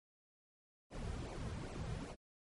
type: noise with flanger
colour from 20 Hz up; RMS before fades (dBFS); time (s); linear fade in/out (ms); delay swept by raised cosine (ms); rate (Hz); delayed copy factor
brown; -44; 0.9-2.16; 50; 0.56 to 3.56; 2.5; -0.65
effects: MP3 48 kbps